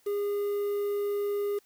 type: tone with quantisation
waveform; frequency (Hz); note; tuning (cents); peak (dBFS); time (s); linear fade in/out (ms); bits
triangle; 407.9; G#4; -31; -25; 0.06-1.59; 10; 8
effects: white hiss -65 dBFS RMS until 1.65 s